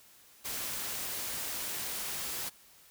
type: noise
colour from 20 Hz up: white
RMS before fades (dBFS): -37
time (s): 0.44-2.5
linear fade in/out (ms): 20
effects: white hiss -59 dBFS RMS until 2.9 s